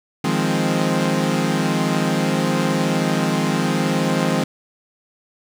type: chord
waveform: sawtooth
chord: F minor seventh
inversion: third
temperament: equal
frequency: 155.56 / 174.61 / 207.7 / 261.6 Hz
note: Eb3 / F3 / Ab3 / C4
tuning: 0 / 0 / 0 / 0 cents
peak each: -19 dBFS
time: 0.24-4.44 s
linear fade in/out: 5 ms
effects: low-pass 10000 Hz 12 dB/octave + 8-bit